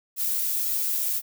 violet noise with flanger, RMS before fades -26 dBFS, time 0.16-1.22 s, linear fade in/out 50 ms, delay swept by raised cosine 1.5 to 3 ms, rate 1.9 Hz, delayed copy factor +0.55, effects none

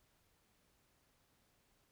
silence, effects pink hiss -75 dBFS RMS until 1.91 s

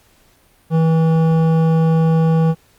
sine tone with hard clipping, 162.1 Hz, E3, 29 cents flat, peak -13 dBFS, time 0.7-2.55 s, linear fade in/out 50 ms, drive 12 dB, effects pink hiss -54 dBFS RMS until 2.78 s + Opus 48 kbps

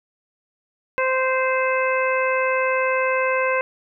harmonic tone, 520 Hz, C5, 11 cents flat, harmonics 1 / 2 / 3 / 4 / 5, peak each -21 / -24 / -26 / -27 / -28 dBFS, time 0.98-3.61 s, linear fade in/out 0 ms, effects none

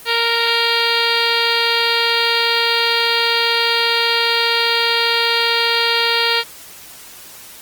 harmonic tone, 465 Hz, A#4, 4 cents flat, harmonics 1 / 2 / 3 / 4 / 5 / 6 / 7 / 8 / 9 / 10, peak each -23 / -23 / -23 / -23 / -23 / -23 / -23 / -23 / -23 / -23 dBFS, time 0.05-6.44 s, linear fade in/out 50 ms, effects white hiss -38 dBFS RMS until 7.61 s + Opus 24 kbps

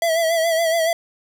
square tone with vibrato, 659 Hz, E5, 1 cent flat, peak -17 dBFS, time 0.02-0.93 s, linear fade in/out 2 ms, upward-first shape sine, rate 7.1 Hz, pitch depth 50 cents each way, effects none

